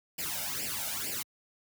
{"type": "noise with flanger", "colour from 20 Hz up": "white", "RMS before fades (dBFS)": -35, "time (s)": [0.18, 1.23], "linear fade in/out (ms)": 10, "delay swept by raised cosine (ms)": [0.39, 1.39], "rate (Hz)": 2.2, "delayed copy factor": 0.95, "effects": ["high-pass 60 Hz 12 dB/octave"]}